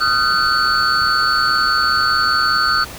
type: tone cluster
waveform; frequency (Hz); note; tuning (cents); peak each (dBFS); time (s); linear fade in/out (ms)
sine; 1247 / 1372 / 1509 / 4460; D#6 / F6 / F#6 / C#8; +3 / -31 / +34 / +10; -18; 0-2.85; 20
effects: tanh soft clip ceiling -5 dBFS + pink hiss -33 dBFS RMS until 2.98 s